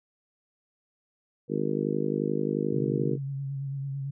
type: harmonic tone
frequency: 51.4 Hz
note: G#1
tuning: 17 cents flat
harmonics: 3 / 4 / 5 / 6 / 7 / 8 / 9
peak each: -33 / -33 / -33 / -33 / -33 / -33 / -33 dBFS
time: 1.48-3.18 s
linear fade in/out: 50 ms
type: tone with vibrato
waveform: sine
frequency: 137.7 Hz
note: C#3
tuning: 11 cents flat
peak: -30 dBFS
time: 2.72-4.11 s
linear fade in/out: 10 ms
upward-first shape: sine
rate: 9 Hz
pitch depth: 30 cents each way
effects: none